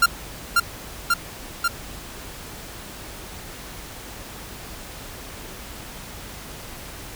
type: tone with echo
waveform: 45% pulse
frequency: 1388 Hz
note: F6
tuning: 11 cents flat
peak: -12 dBFS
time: 0.02-0.06 s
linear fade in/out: 5 ms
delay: 540 ms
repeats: 3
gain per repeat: -2 dB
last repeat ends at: 1.68 s
effects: added 50 Hz sine -46 dBFS peak until 7.15 s + pink hiss -38 dBFS RMS until 7.15 s